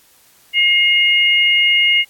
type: tone pair together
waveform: sine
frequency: 2138 / 2854 Hz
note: C7 / F7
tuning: +37 / +37 cents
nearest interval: perfect fourth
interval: 500 cents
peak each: -13 dBFS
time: 0.53-2.05 s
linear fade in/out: 50 ms
effects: white hiss -51 dBFS RMS until 2.09 s + AAC 64 kbps